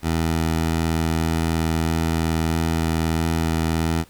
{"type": "tone with vibrato", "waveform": "15% pulse", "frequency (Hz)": 81.4, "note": "E2", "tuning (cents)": -21, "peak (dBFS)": -13, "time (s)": [0.02, 4.05], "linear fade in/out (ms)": 50, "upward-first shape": "sine", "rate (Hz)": 1.6, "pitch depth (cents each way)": 9, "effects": ["pink hiss -52 dBFS RMS until 4.09 s"]}